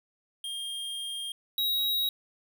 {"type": "tone pair in turn", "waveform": "square", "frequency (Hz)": [3216, 3824], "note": ["G7", "A#7"], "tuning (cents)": [44, 43], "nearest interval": "minor third", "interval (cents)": 299, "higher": "second", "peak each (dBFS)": [-34, -26], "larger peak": "second", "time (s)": [[0.44, 1.32], [1.58, 2.09]], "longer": "first", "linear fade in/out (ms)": 2, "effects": []}